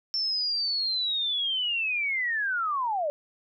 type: linear sweep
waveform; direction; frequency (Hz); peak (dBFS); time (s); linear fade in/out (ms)
sine; down; 5400 to 562; -25; 0.14-3.1; 0
effects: none